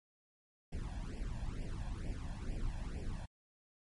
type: noise with flanger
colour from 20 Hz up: brown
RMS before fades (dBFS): -40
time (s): 0.72-3.26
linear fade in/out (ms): 10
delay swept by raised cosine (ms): 0.38 to 1.21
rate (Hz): 2.2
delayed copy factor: +0.95
effects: MP3 48 kbps